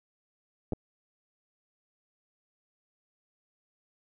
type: clicks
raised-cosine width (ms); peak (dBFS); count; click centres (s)
2; -19; 2; 0.723 / 0.733
effects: none